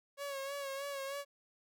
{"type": "tone with vibrato", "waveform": "sawtooth", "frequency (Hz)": 554.4, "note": "C#5", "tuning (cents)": 0, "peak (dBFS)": -35, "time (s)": [0.17, 1.25], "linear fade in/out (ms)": 50, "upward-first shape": "sine", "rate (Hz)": 3.2, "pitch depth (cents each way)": 44, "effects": []}